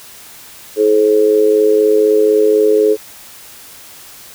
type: tone with amplitude modulation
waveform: sine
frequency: 427.8 Hz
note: A4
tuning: 49 cents flat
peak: -4 dBFS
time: 0.76-2.97 s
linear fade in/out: 50 ms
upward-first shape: sine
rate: 104 Hz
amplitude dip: 80%
effects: white hiss -37 dBFS RMS until 4.34 s